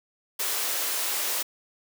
white high-pass noise, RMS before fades -28 dBFS, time 0.39-1.43 s, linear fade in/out 10 ms, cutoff 340 Hz, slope 24 dB/octave, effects none

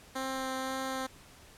10% pulse tone with vibrato, 263.2 Hz, C4, 10 cents sharp, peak -25 dBFS, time 0.15-1.07 s, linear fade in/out 10 ms, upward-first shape sine, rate 1.9 Hz, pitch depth 8 cents each way, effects pink hiss -55 dBFS RMS until 1.57 s + low-pass 12000 Hz 12 dB/octave

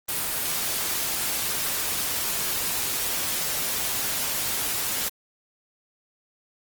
white noise, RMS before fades -27 dBFS, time 0.08-5.09 s, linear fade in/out 10 ms, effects Opus 24 kbps

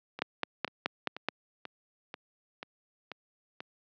two click trains, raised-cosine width 0.3 ms, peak -23 / -12 dBFS, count 8 / 6, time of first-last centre 0.19-3.605 / 0.22-1.286 s, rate 2.05 / 4.69 Hz, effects high-pass 200 Hz 12 dB/octave + low-pass 5000 Hz 12 dB/octave

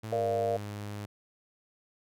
sawtooth tone with pitch glide, 110 to 103.23 Hz, A2 to G#2, 0 to -10 cents, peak -33 dBFS, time 0.03-1.06 s, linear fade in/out 10 ms, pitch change -110 cents, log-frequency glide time 0.16-0.25 s
sine chord, Bb major, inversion none, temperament equal with one note detuned, 466.2 / 587.3 / 687.6 Hz, Bb4 / D5 / F5, 0 / 0 / -27 cents, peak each -31 dBFS, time 0.12-0.57 s, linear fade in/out 5 ms
effects none

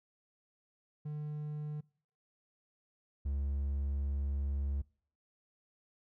triangle tone pair in turn, 150 / 69.9 Hz, D3 / C#2, +37 / +15 cents, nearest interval octave + minor second, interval 1322 cents, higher first, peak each -35 / -30 dBFS, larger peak second, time 1.05-1.81 / 3.25-4.82 s, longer second, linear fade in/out 10 ms, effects noise-tail reverb RT60 0.5 s tail -24 dB re dry

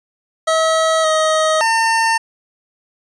25% pulse tone with pitch steps, 643 / 629 / 905 Hz, E5 / D#5 / A5, -43 / +19 / +48 cents, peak -9 dBFS, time 0.47-2.18 s, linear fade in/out 10 ms, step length 570 ms, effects resampled to 22050 Hz

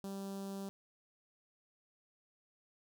sawtooth tone with notch filter, 196 Hz, G3, in tune, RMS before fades -43 dBFS, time 0.04-0.69 s, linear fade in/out 0 ms, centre 2100 Hz, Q 0.6, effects none

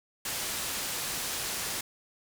white low-pass noise, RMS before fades -34 dBFS, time 0.25-1.81 s, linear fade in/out 5 ms, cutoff 11000 Hz, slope 12 dB/octave, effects none

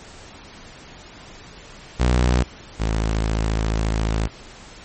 sawtooth tone pair in turn, 61.3 / 54.29 Hz, B1 / A1, -12 / -22 cents, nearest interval major second, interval 210 cents, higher first, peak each -11 / -15 dBFS, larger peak first, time 1.99-2.44 / 2.79-4.28 s, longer second, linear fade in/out 20 ms, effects pink hiss -42 dBFS RMS until 4.84 s + MP3 32 kbps

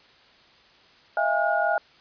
sine tone cluster, 640 / 684 / 817 / 1435 Hz, D#5 / F5 / G#5 / F6, +49 / -36 / -29 / +47 cents, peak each -26 dBFS, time 1.17-1.78 s, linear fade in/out 2 ms, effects white hiss -55 dBFS RMS until 2 s + resampled to 11025 Hz

